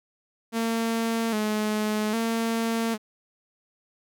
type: tone with vibrato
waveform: sawtooth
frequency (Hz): 220.4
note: A3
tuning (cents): +3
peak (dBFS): -20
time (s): 0.52-2.98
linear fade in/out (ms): 50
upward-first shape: square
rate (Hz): 0.62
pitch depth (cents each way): 58
effects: none